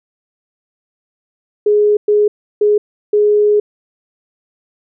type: tone bursts at uneven times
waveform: sine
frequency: 417.4 Hz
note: G#4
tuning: 9 cents sharp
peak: -8 dBFS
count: 4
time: 1.66-1.97 / 2.08-2.28 / 2.61-2.78 / 3.13-3.6 s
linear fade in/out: 5 ms
effects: none